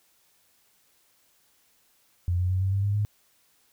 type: tone with pitch steps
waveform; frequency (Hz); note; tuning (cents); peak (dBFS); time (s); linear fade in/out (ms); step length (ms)
sine; 88.2 / 90.68 / 93.23 / 95.85 / 98.54 / 101.32 / 104.16; F2 / F#2 / F#2 / G2 / G2 / G#2 / G#2; +18 / -34 / +14 / -38 / +10 / -42 / +6; -22; 2.28-3.05; 0; 110
effects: white hiss -65 dBFS RMS until 3.72 s